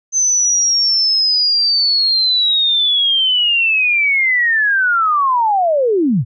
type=linear sweep; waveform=sine; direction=down; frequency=6200 to 97.9 Hz; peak=-11 dBFS; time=0.12-6.25 s; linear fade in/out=50 ms; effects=none